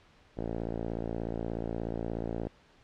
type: tone with low-pass filter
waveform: 5% pulse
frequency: 56.7 Hz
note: A#1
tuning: 47 cents flat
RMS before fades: -35 dBFS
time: 0.37-2.48 s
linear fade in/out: 5 ms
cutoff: 610 Hz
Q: 0.73
effects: pink hiss -61 dBFS RMS until 2.83 s + low-pass 4000 Hz 12 dB/octave